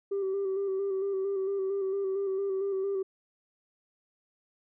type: tone with vibrato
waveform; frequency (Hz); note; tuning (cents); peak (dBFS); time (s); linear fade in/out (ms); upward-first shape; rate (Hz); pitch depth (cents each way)
sine; 389.5; G4; -11; -26; 0.11-3.03; 10; square; 4.4; 31
effects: tanh soft clip ceiling -25 dBFS